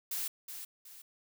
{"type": "noise with echo", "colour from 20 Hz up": "blue", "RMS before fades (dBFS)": -36, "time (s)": [0.11, 0.28], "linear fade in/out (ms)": 5, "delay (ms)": 370, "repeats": 2, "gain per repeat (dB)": -8, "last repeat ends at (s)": 1.02, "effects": []}